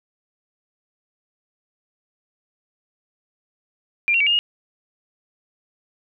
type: tone with pitch steps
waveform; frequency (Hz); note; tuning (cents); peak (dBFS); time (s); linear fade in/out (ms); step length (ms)
sine; 2388 / 2746 / 2283 / 2826 / 2862; D7 / F7 / D7 / F7 / F7; +28 / -30 / -50 / +20 / +42; -15; 4.08-4.39; 0; 62
effects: none